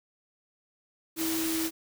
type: tone in noise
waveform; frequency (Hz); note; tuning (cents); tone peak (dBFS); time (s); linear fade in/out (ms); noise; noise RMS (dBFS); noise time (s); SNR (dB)
sine; 324.4; E4; -28; -29; 1.16-1.71; 50; white; -33; 1.16-1.71; +1
effects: none